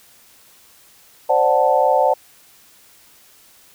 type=chord; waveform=sine; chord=D dominant seventh; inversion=third; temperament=equal; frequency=523.3 / 587.3 / 740 / 880 Hz; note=C5 / D5 / F#5 / A5; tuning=0 / 0 / 0 / 0 cents; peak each=-18 dBFS; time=1.29-2.14 s; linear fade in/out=10 ms; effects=white hiss -50 dBFS RMS until 3.74 s